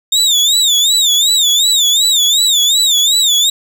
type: tone with vibrato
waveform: 30% pulse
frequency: 3651 Hz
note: A#7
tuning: 37 cents flat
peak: -6 dBFS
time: 0.12-3.5 s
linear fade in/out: 5 ms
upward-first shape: sine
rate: 2.7 Hz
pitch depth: 140 cents each way
effects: none